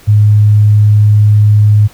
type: tone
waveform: sine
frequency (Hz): 105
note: G#2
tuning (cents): +19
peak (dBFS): -3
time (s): 0.07-1.88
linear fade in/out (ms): 20
effects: pink hiss -40 dBFS RMS until 1.93 s